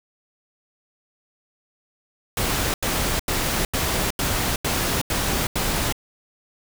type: noise bursts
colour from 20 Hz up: pink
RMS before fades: -23 dBFS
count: 8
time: 2.37-5.925 s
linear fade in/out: 2 ms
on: 370 ms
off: 85 ms
effects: none